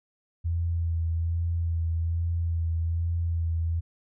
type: tone with vibrato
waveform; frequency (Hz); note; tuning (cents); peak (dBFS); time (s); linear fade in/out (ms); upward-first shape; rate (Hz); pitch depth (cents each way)
sine; 83.6; E2; +25; -24; 0.44-3.81; 20; sine; 1.2; 23
effects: none